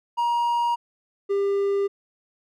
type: tone pair in turn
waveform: triangle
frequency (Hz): 948 / 398.6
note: A#5 / G4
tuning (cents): +29 / +29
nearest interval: octave + minor third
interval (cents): 1500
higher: first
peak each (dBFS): -18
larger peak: neither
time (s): 0.17-0.76 / 1.29-1.88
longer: neither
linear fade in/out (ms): 20
effects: none